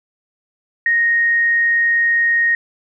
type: tone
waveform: sine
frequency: 1864.7 Hz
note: A#6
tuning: in tune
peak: -12 dBFS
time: 0.86-2.55 s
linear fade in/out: 2 ms
effects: none